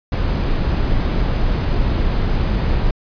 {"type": "noise", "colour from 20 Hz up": "brown", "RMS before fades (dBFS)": -17, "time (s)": [0.12, 2.91], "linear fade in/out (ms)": 5, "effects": ["resampled to 11025 Hz"]}